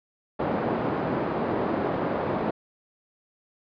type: band-pass noise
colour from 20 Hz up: pink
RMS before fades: -27 dBFS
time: 0.39-2.51 s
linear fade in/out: 10 ms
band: 210 to 900 Hz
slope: 12 dB/octave
effects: resampled to 11025 Hz